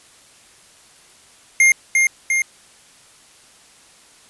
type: tone with echo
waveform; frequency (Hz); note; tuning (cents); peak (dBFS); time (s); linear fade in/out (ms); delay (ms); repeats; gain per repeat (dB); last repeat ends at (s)
square; 2120; C7; +22; -10; 1.6-1.72; 2; 350; 2; -3; 2.42
effects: white hiss -49 dBFS RMS until 4.29 s + resampled to 24000 Hz